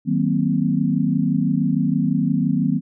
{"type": "chord", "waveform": "sine", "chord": "C half-diminished seventh", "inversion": "first", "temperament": "just", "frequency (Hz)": [156.98, 188.37, 235.5, 261.6], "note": ["Eb3", "Gb3", "Bb3", "C4"], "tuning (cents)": [16, 31, 18, 0], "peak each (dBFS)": -22, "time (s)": [0.05, 2.81], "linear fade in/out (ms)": 50, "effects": []}